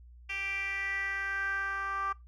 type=tone with band-pass filter sweep; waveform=10% pulse; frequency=392 Hz; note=G4; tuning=in tune; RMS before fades=-34 dBFS; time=0.29-2.13 s; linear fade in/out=10 ms; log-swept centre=2600 to 1200 Hz; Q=5.8; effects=noise-tail reverb RT60 0.2 s tail -21 dB re dry + added 60 Hz sine -50 dBFS peak until 2.27 s